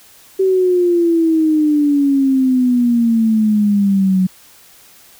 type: exponential sweep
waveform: sine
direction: down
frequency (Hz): 384.8 to 184.1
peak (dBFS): -10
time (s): 0.39-4.27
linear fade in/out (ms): 10
effects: white hiss -45 dBFS RMS until 5.19 s